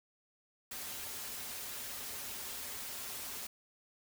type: noise with comb filter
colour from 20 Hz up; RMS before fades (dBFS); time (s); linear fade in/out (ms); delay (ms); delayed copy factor
white; -43; 0.71-3.47; 5; 6.1; -0.55
effects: none